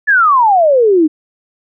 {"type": "exponential sweep", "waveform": "sine", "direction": "down", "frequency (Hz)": [1760, 297.3], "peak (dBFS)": -6, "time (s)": [0.07, 1.08], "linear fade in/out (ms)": 20, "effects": []}